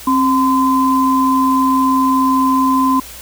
sine tone pair together, 266.2 / 1026 Hz, C4 / C6, +30 / -34 cents, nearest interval octave + major seventh, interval 2336 cents, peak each -13 dBFS, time 0.07-3 s, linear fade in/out 5 ms, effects added 60 Hz sine -40 dBFS peak until 3.21 s + white hiss -34 dBFS RMS until 3.21 s

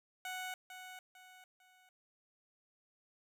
15% pulse tone with echo, 740 Hz, F#5, in tune, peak -34 dBFS, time 0.25-0.54 s, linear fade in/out 2 ms, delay 450 ms, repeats 3, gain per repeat -8 dB, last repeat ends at 1.89 s, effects none

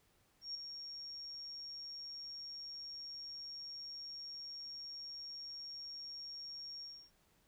sine tone with ADSR envelope, 5550 Hz, F8, 12 cents flat, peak -38 dBFS, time 0.41-7.11 s, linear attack 140 ms, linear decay 3 ms, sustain -7 dB, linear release 290 ms, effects pink hiss -73 dBFS RMS until 7.47 s

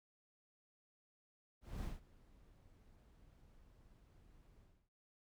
brown noise with ADSR envelope, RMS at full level -42 dBFS, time 1.61-4.9 s, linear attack 230 ms, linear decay 160 ms, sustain -23 dB, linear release 300 ms, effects none

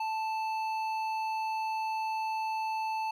sine tone with hard clipping, 880 Hz, A5, in tune, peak -32 dBFS, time 0-3.11 s, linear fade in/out 5 ms, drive 9 dB, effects none

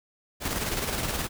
pink noise with tremolo, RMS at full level -28 dBFS, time 0.4-1.29 s, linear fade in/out 50 ms, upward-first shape square, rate 19 Hz, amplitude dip 40%, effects none

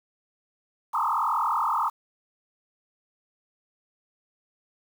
sine tone with frequency modulation, 1073 Hz, C6, 43 cents sharp, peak -22 dBFS, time 0.93-1.9 s, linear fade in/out 20 ms, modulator 41.3 Hz, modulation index 5.1, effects 8-bit

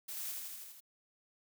blue noise with echo, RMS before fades -43 dBFS, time 0.08-0.32 s, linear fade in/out 10 ms, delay 81 ms, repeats 6, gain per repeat -2 dB, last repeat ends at 0.806 s, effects none

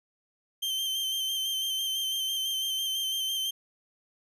40% pulse tone with vibrato, 3125 Hz, G7, 6 cents flat, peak -27 dBFS, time 0.62-3.51 s, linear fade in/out 10 ms, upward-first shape square, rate 6 Hz, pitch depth 22 cents each way, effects none

